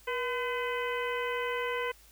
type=harmonic tone with a mistuned harmonic; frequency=507 Hz; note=B4; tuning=45 cents sharp; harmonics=1 / 2 / 3 / 4 / 5 / 6; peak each=-33 / -36 / -39 / -38 / -42 / -44 dBFS; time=0.07-1.92 s; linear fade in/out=10 ms; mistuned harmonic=1; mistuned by=-86 cents; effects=added 52 Hz sine -59 dBFS peak until 2.11 s + white hiss -59 dBFS RMS until 2.11 s